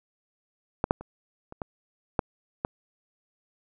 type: clicks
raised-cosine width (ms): 1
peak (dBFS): -9 / -6 / -26 / -27 / -18 / -8 / -12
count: 7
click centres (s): 0.841 / 0.909 / 1.01 / 1.524 / 1.618 / 2.192 / 2.649
effects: none